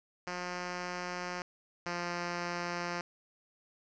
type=tone pair in turn; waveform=5% pulse; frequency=178.6 / 174.32 Hz; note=F3 / F3; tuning=+39 / -3 cents; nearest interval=unison; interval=42 cents; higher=first; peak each=-25 / -23 dBFS; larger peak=second; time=0.27-1.42 / 1.86-3.01 s; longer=neither; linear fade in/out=2 ms; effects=resampled to 16000 Hz + 10-bit